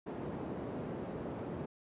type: band-pass noise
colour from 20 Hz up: white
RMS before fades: -41 dBFS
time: 0.06-1.66 s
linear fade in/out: 10 ms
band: 110 to 410 Hz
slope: 12 dB/octave
effects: resampled to 8000 Hz